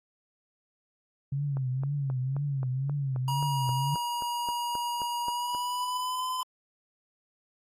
sine tone with vibrato, 135.6 Hz, C#3, 38 cents flat, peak -27 dBFS, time 1.32-3.95 s, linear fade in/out 5 ms, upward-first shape triangle, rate 2 Hz, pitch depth 130 cents each way
click train, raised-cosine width 1 ms, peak -27 dBFS, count 16, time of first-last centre 1.57-5.549 s, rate 3.77 Hz
square tone with pitch glide, 956 to 1018.7 Hz, A#5 to C6, +43 to -47 cents, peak -30 dBFS, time 3.28-6.43 s, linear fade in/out 2 ms, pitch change +110 cents, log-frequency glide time 5.24-6.26 s
effects AAC 48 kbps

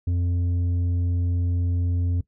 triangle tone with tanh clipping, 88 Hz, F2, 14 cents sharp, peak -22 dBFS, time 0.07-2.21 s, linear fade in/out 5 ms, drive 11 dB, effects noise-tail reverb RT60 0.1 s tail -18 dB re dry

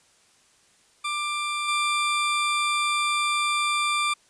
20% pulse tone with level steps, 1184 Hz, D6, 14 cents sharp, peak -21 / -17 dBFS, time 1.04-4.14 s, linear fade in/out 10 ms, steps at 1.68 s, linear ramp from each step 5 ms, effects white hiss -60 dBFS RMS until 4.29 s + resampled to 22050 Hz

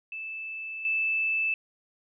sine tone with level steps, 2632 Hz, E7, 3 cents flat, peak -34 / -24 dBFS, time 0.12-1.54 s, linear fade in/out 2 ms, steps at 0.85 s, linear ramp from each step 2 ms, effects none

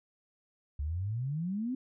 sine exponential sweep, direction up, 68.5 to 266.4 Hz, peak -31 dBFS, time 0.79-1.75 s, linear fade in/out 5 ms, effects none

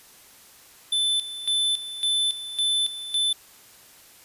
square tone with tremolo, 3520 Hz, A7, in tune, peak -21 dBFS, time 0.92-3.33 s, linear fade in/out 5 ms, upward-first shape square, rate 1.8 Hz, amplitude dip 75%, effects white hiss -51 dBFS RMS until 4.24 s + resampled to 32000 Hz

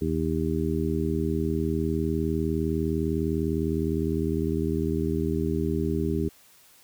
harmonic tone, 79.8 Hz, D#2, 44 cents sharp, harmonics 1 / 2 / 3 / 4 / 5, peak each -30 / -30 / -30 / -30 / -30 dBFS, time 0.01-6.29 s, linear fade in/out 10 ms, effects white hiss -56 dBFS RMS until 6.83 s

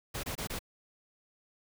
pink noise bursts, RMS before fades -37 dBFS, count 4, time 0.14-0.592 s, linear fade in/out 10 ms, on 95 ms, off 24 ms, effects none

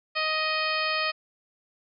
harmonic tone, 625 Hz, D#5, 8 cents sharp, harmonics 1 / 2 / 3 / 4 / 5 / 6 / 7 / 8, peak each -33 / -30 / -32 / -30 / -35 / -42 / -33 / -37 dBFS, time 0.15-1.12 s, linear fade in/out 20 ms, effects none

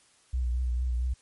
sine tone with vibrato, 61.6 Hz, B1, 4 cents flat, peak -25 dBFS, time 0.33-1.14 s, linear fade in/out 10 ms, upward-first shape triangle, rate 4.4 Hz, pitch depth 57 cents each way, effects white hiss -62 dBFS RMS until 1.21 s + MP3 48 kbps

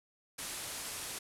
white low-pass noise, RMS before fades -42 dBFS, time 0.38-1.19 s, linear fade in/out 10 ms, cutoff 12000 Hz, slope 48 dB/octave, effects none

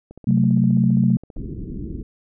click train, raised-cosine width 2 ms, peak -26 dBFS, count 20, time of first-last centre 0.11-1.368 s, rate 15.1 Hz
sine chord, F# diminished, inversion second, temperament equal with one note detuned, 130.81 / 185 / 221.7 Hz, C3 / F#3 / A3, 0 / 0 / +13 cents, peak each -18 dBFS, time 0.27-1.17 s, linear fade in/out 5 ms
pink low-pass noise, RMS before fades -30 dBFS, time 1.36-2.03 s, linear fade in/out 5 ms, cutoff 370 Hz, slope 48 dB/octave
effects none

